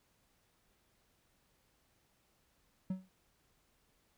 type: tone with exponential decay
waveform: triangle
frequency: 187.3 Hz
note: F#3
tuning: 21 cents sharp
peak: -29 dBFS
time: 2.9-3.09 s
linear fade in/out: 5 ms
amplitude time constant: 40 ms
effects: pink hiss -74 dBFS RMS until 4.17 s